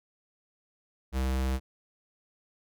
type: tone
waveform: square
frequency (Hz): 65.41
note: C2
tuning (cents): 0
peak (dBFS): -27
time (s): 1.12-1.6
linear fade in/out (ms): 50
effects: none

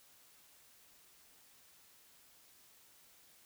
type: silence
effects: white hiss -64 dBFS RMS until 3.45 s

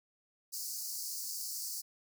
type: high-pass noise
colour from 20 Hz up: pink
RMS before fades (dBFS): -40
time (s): 0.52-1.82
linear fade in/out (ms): 20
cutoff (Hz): 4500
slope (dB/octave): 96
effects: none

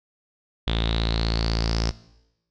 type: tone with low-pass filter sweep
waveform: sawtooth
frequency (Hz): 56.1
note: A1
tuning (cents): +34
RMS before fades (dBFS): -24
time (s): 0.67-1.91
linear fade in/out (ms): 5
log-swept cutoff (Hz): 3500 to 5300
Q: 9.7
effects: noise-tail reverb RT60 0.9 s tail -19 dB re dry

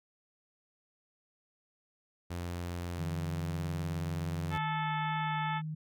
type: tone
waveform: sawtooth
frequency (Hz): 87.31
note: F2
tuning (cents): 0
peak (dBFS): -32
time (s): 2.3-4.58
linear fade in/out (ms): 10
type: tone with vibrato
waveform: sine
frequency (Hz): 155.56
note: D#3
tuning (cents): 0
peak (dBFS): -35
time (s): 2.98-5.75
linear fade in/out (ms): 10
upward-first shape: sine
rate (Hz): 2.4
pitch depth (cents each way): 13
type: harmonic tone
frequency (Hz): 436.5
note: A4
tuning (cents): -14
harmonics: 2 / 3 / 4 / 5 / 6 / 7 / 8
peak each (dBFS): -34 / -39 / -41 / -43 / -49 / -51 / -48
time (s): 4.5-5.62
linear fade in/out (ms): 50
effects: none

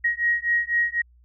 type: beating tone pair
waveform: sine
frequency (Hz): 1887 / 1891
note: A#6 / A#6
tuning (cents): +21 / +24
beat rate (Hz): 4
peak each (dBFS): -23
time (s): 0.04-1.02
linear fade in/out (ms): 10
effects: added 60 Hz sine -52 dBFS peak until 1.24 s

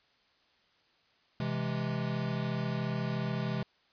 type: chord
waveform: square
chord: C augmented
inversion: none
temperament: equal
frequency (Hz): 130.81 / 164.81 / 207.7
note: C3 / E3 / G#3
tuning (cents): 0 / 0 / 0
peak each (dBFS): -35 / -37 / -37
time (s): 1.4-3.63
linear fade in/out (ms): 2
effects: white hiss -68 dBFS RMS until 3.92 s + resampled to 11025 Hz

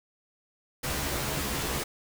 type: noise with comb filter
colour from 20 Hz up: pink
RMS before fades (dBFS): -31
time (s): 0.83-1.84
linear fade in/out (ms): 10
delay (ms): 14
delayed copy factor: +0.9
effects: none

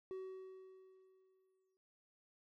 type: tone with exponential decay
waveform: triangle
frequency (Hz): 377.2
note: F#4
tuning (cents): +33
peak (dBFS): -40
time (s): 0.11-1.77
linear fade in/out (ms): 0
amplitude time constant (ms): 360
effects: none

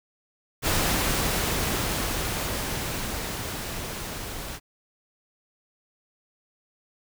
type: noise with level ramp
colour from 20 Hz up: pink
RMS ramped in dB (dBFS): -23 to -36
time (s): 0.62-4.6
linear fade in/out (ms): 50
effects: none

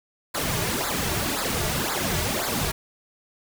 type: noise with flanger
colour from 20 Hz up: pink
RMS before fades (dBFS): -26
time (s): 0.34-2.72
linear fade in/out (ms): 10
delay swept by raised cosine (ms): 0.33 to 3.93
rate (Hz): 1.9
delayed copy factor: -0.8
effects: none

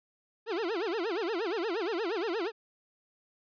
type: tone with vibrato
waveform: 40% pulse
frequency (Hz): 392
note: G4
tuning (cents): 0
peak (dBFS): -29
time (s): 0.46-2.52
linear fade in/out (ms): 50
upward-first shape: sine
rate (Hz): 8.5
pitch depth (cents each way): 300
effects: resampled to 11025 Hz

